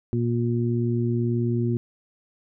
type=harmonic tone; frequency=118.5 Hz; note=A#2; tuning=29 cents sharp; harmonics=1 / 2 / 3; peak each=-23 / -26 / -28 dBFS; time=0.13-1.77 s; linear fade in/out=0 ms; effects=none